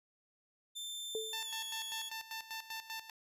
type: tone with pitch glide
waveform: sawtooth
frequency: 3562 to 3362 Hz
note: A7 to G#7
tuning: +21 to +20 cents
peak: -38 dBFS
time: 0.75-2.1 s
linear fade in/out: 20 ms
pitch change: -101 cents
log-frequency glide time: 1.44-1.5 s
type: tone with exponential decay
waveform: sine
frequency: 440 Hz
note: A4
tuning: in tune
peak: -33 dBFS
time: 1.15-1.49 s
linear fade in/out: 1 ms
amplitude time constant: 73 ms
type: tone with tremolo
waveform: 10% pulse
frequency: 891 Hz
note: A5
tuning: 22 cents sharp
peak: -32 dBFS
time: 1.33-3.1 s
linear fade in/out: 2 ms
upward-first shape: square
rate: 5.1 Hz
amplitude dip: 75%
effects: resampled to 32000 Hz